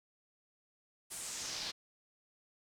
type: noise with band-pass filter sweep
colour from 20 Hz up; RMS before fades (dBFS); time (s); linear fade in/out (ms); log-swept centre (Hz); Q
brown; -42; 1.1-1.72; 20; 9800 to 4200; 2.5
effects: none